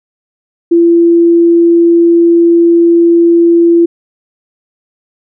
sine tone, 339.2 Hz, E4, 50 cents sharp, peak -3 dBFS, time 0.71-3.86 s, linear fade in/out 10 ms, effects none

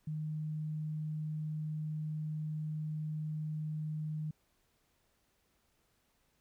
sine tone, 154.1 Hz, D#3, 16 cents flat, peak -35 dBFS, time 0.07-4.31 s, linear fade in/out 5 ms, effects pink hiss -75 dBFS RMS until 6.4 s

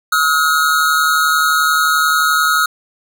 square tone pair together, 1278.6 / 1430 Hz, D#6 / F6, +47 / +41 cents, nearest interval major second, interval 194 cents, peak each -15 dBFS, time 0.12-2.66 s, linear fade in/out 5 ms, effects none

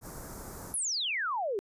pink band-stop noise, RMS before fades -43 dBFS, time 0.01-0.76 s, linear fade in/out 50 ms, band 1500 to 6000 Hz, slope 24 dB/octave
sine exponential sweep, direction down, 11260 to 376.2 Hz, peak -29 dBFS, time 0.74-1.59 s, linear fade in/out 0 ms
effects resampled to 32000 Hz

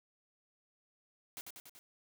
white noise with echo, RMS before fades -45 dBFS, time 1.37-1.41 s, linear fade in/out 0 ms, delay 95 ms, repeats 4, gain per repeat -3 dB, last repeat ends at 1.79 s, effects none

